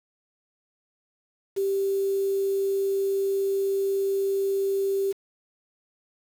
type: tone with quantisation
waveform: sine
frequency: 391.7 Hz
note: G4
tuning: 1 cent flat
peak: -22 dBFS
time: 1.56-5.13 s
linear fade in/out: 20 ms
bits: 7
effects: none